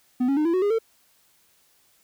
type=tone with pitch steps; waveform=triangle; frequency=250 / 275.8 / 304.3 / 335.6 / 370.3 / 408.5 / 450.6 Hz; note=B3 / C#4 / D#4 / E4 / F#4 / G#4 / A4; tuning=+21 / -9 / -38 / +31 / +1 / -29 / +41 cents; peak=-17 dBFS; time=0.2-0.788 s; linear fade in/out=10 ms; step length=84 ms; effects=white hiss -62 dBFS RMS until 2.03 s